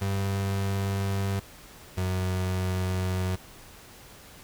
35% pulse tone pair in turn, 98 / 92.5 Hz, G2 / F#2, 0 / 0 cents, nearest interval minor second, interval 100 cents, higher first, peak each -24 dBFS, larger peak neither, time 0.01-1.4 / 1.97-3.36 s, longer neither, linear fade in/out 10 ms, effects pink hiss -49 dBFS RMS until 4.43 s

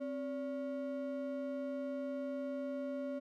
triangle ring-modulated tone, 418.3 Hz, G#4, 12 cents sharp, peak -32 dBFS, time 0-3.2 s, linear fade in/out 20 ms, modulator 155 Hz, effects none

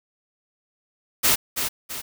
white noise with echo, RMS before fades -18 dBFS, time 1.23-1.36 s, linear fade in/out 20 ms, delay 330 ms, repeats 2, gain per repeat -7 dB, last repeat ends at 2.02 s, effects none

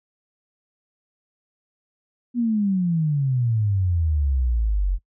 sine exponential sweep, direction down, 246.9 to 43.65 Hz, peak -18 dBFS, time 2.34-4.99 s, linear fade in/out 50 ms, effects noise-tail reverb RT60 0.1 s tail -23 dB re dry

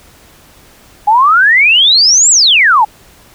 sine exponential two-way sweep, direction up then down, 810 to 7870 to 810 Hz, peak -4 dBFS, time 1.07-2.85 s, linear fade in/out 10 ms, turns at 2.3 s, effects pink hiss -42 dBFS RMS until 3.34 s

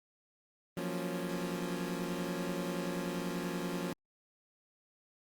25% pulse chord, Gb major seventh, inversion third, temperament equal, 174.61 / 185 / 233.1 / 277.2 Hz, F3 / Gb3 / Bb3 / Db4, 0 / 0 / 0 / 0 cents, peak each -34 / -38 / -39 / -38 dBFS, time 0.77-3.93 s, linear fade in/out 2 ms, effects Opus 32 kbps

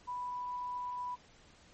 sine tone, 987.8 Hz, B5, in tune, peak -36 dBFS, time 0.07-1.16 s, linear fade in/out 20 ms, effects pink hiss -61 dBFS RMS until 1.73 s + MP3 32 kbps

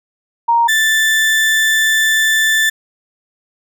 sine / 35% pulse tone pair in turn, 934 / 1763.2 Hz, A#5 / A6, +3 / +3 cents, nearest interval major seventh, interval 1100 cents, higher second, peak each -9 dBFS, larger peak neither, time 0.48-0.68 / 0.68-2.7 s, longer second, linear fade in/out 10 ms, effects none

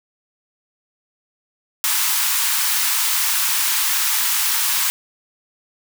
white high-pass noise, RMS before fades -19 dBFS, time 1.84-4.9 s, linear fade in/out 0 ms, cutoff 840 Hz, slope 96 dB/octave, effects none

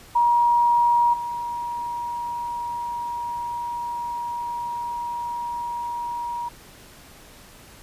sine tone with level steps, 952 Hz, A#5, 36 cents sharp, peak -15 / -26 dBFS, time 0.15-6.49 s, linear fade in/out 10 ms, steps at 1.13 s, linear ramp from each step 10 ms, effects pink hiss -47 dBFS RMS until 7.82 s + resampled to 32000 Hz

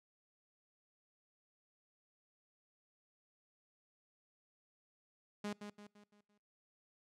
sawtooth tone with echo, 206.7 Hz, G#3, 8 cents flat, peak -35 dBFS, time 5.44-5.53 s, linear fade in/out 5 ms, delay 170 ms, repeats 5, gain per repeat -7 dB, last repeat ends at 6.38 s, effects noise-tail reverb RT60 0.5 s tail -25 dB re dry + low-pass 8000 Hz 12 dB/octave

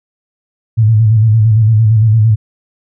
sine tone with vibrato, 110 Hz, A2, in tune, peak -5 dBFS, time 0.77-2.36 s, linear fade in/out 20 ms, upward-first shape square, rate 8.8 Hz, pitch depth 57 cents each way, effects none

